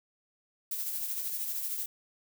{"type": "noise with tremolo", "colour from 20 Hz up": "violet", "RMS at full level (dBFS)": -33, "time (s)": [0.71, 1.86], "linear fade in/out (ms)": 5, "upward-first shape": "sine", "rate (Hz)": 13, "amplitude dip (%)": 40, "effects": []}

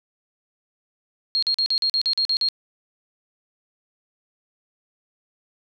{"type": "tone bursts", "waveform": "sine", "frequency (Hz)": 4248, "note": "C8", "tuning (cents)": 25, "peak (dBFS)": -18, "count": 10, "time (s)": [1.35, 2.487], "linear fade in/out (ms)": 0, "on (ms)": 75, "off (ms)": 43, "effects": []}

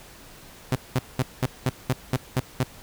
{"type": "tone bursts", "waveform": "sawtooth", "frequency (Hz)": 128.7, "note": "C3", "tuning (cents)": -28, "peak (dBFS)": -16, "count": 9, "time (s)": [0.72, 2.635], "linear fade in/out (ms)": 2, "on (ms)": 35, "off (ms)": 200, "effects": ["pink hiss -47 dBFS RMS until 2.82 s"]}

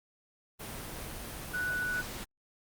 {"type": "tone in noise", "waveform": "sine", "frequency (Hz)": 1480, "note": "F#6", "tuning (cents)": 0, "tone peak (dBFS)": -30, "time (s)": [1.53, 2.02], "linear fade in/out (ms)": 20, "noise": "pink", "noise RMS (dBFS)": -41, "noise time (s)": [0.59, 2.25], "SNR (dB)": 8, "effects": ["Opus 32 kbps"]}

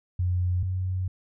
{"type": "tone pair in turn", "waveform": "sine", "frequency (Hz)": [90, 92.58], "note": ["F#2", "F#2"], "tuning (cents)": [-47, 2], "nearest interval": "unison", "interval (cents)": 49, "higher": "second", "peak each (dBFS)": [-22, -25], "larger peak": "first", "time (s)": [[0.19, 0.63], [0.63, 1.08]], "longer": "second", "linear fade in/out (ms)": 5, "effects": []}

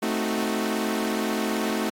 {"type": "chord", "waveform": "sawtooth", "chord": "A diminished seventh", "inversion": "none", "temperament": "equal", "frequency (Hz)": [220, 261.6, 311.1, 370], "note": ["A3", "C4", "Eb4", "Gb4"], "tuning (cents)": [0, 0, 0, 0], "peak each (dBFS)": [-23, -28, -27, -27], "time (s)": [0.02, 1.9], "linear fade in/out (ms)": 10, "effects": ["AAC 64 kbps"]}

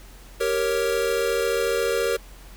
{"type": "chord", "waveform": "square", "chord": "G diminished", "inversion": "none", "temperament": "equal", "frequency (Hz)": [392, 466.2, 554.4], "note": ["G4", "Bb4", "Db5"], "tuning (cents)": [0, 0, 0], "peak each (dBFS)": [-28, -24, -28], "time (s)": [0.4, 2.17], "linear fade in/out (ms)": 10, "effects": ["added 44 Hz sine -43 dBFS peak until 2.56 s", "pink hiss -49 dBFS RMS until 2.56 s"]}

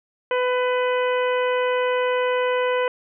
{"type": "harmonic tone", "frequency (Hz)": 500, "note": "B4", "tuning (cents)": 21, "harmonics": [1, 2, 3, 4, 5, 6], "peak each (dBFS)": [-20, -26, -30, -32, -34, -36], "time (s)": [0.31, 2.88], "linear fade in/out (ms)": 2, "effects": []}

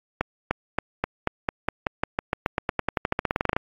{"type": "accelerating click train", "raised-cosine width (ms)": 0.5, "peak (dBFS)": -7, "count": 28, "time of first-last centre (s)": [0.21, 3.565], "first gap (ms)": 300, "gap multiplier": 0.92, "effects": ["AAC 32 kbps"]}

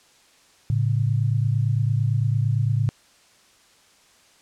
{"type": "tone pair together", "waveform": "sine", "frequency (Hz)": [110.53, 139.4], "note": ["A2", "C#3"], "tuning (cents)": [8, 10], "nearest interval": "major third", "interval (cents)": 402, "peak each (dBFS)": [-20, -23], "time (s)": [0.7, 2.89], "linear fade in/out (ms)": 0, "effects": ["white hiss -56 dBFS RMS until 4.41 s", "low-pass 8000 Hz 12 dB/octave"]}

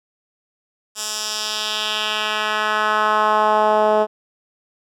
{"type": "tone with band-pass filter sweep", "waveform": "10% pulse", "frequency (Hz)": 213.8, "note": "A3", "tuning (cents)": -49, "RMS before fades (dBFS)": -19, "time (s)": [0.95, 4.07], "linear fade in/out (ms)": 50, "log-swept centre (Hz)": [7200, 570], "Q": 1.7, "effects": []}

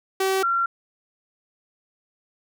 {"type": "tone pair in turn", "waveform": ["sawtooth", "sine"], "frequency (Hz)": [383.2, 1370.3], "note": ["G4", "F6"], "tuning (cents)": [-39, -33], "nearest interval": "octave + minor seventh", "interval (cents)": 2206, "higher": "second", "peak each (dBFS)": [-16, -19], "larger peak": "first", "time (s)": [[0.2, 0.43], [0.43, 0.66]], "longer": "neither", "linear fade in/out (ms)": 5, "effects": []}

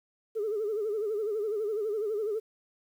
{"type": "tone with vibrato", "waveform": "sine", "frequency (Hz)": 425.3, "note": "G#4", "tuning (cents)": 41, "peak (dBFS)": -27, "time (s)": [0.35, 2.4], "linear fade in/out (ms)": 20, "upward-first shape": "sine", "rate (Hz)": 12, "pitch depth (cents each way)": 97, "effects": ["tanh soft clip ceiling -24 dBFS", "10-bit"]}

